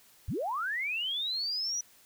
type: linear sweep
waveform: sine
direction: up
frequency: 51.91 to 5920 Hz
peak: -30 dBFS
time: 0.28-1.81 s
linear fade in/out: 5 ms
effects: white hiss -60 dBFS RMS until 2.05 s